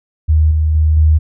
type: tone with level steps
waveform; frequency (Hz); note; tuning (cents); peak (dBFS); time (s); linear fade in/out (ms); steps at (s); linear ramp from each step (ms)
sine; 77.78; D#2; 0; -7 / -10 / -8 / -6; 0.28-1.19; 20; 0.51 / 0.75 / 0.97; 2
effects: none

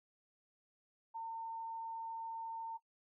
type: tone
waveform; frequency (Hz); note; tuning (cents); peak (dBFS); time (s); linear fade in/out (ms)
sine; 907; A#5; -48; -40; 1.14-2.78; 20
effects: noise-tail reverb RT60 0.1 s tail -18 dB re dry

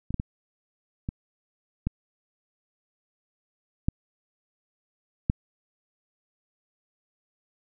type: clicks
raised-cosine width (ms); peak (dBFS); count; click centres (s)
5; -20 / -15 / -16 / -17 / -13 / -10 / -9; 7; 0.106 / 0.143 / 0.199 / 1.089 / 1.87 / 3.885 / 5.299
effects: none

